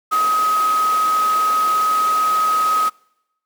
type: tone in noise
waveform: sine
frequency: 1265 Hz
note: D#6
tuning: 28 cents sharp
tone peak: -14 dBFS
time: 0.11-2.9 s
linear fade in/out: 20 ms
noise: pink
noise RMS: -28 dBFS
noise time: 0.11-2.9 s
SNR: +11 dB
effects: noise-tail reverb RT60 0.9 s tail -26 dB re dry + high-pass 400 Hz 12 dB/octave